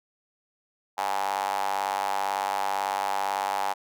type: tone with high-pass filter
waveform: square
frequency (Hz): 49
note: G1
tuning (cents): 0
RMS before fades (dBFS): -28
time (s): 0.97-3.74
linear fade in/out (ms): 20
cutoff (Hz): 830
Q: 5.8
effects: none